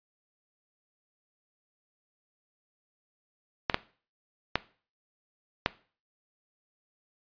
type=clicks; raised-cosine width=0.3 ms; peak=-7 dBFS; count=4; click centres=3.698 / 3.744 / 4.556 / 5.661 s; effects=noise-tail reverb RT60 0.4 s tail -18 dB re dry + resampled to 11025 Hz